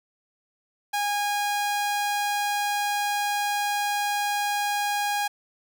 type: tone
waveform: sawtooth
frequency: 820 Hz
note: G#5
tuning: 22 cents flat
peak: -20 dBFS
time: 0.93-5.28 s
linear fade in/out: 10 ms
effects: none